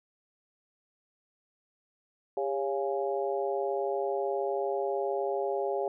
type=harmonic tone with a mistuned harmonic; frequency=138.59 Hz; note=C#3; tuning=in tune; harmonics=3 / 4 / 5 / 6; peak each=-31 / -33 / -35 / -37 dBFS; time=2.37-5.88 s; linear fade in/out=2 ms; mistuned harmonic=3; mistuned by=-54 cents; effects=none